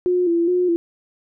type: tone with vibrato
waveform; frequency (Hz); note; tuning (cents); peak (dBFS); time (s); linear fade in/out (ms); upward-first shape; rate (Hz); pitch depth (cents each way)
sine; 349.2; F4; 0; -15; 0.06-0.76; 0; square; 2.4; 52
effects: none